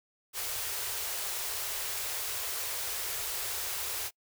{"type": "band-stop noise", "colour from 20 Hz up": "white", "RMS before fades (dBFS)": -35, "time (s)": [0.33, 4.11], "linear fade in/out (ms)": 50, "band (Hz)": [120, 360], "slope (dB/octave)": 96, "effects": ["noise-tail reverb RT60 0.1 s tail -26 dB re dry"]}